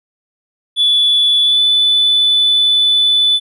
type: tone with pitch glide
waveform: triangle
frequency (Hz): 3445 to 3489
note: A7 to A7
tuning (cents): -37 to -15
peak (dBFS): -6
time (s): 0.76-3.4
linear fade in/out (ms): 50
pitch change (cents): +22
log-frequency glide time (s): 1.41-1.6
effects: tanh soft clip ceiling -6 dBFS + resampled to 32000 Hz